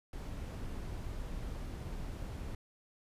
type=noise; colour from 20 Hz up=brown; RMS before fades=-41 dBFS; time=0.13-2.55 s; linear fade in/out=2 ms; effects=resampled to 32000 Hz